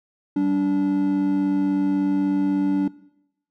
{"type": "tone pair together", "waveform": "triangle", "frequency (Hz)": [192.82, 289.2], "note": ["G3", "D4"], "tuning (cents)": [-28, -27], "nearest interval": "perfect fifth", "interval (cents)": 701, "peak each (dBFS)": [-23, -16], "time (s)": [0.36, 2.88], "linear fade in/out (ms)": 5, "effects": ["noise-tail reverb RT60 0.8 s tail -20 dB re dry", "tanh soft clip ceiling -9 dBFS"]}